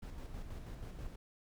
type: noise with tremolo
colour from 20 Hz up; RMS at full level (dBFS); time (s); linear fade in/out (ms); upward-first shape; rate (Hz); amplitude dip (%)
brown; -44; 0.02-1.16; 10; square; 6.2; 35
effects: none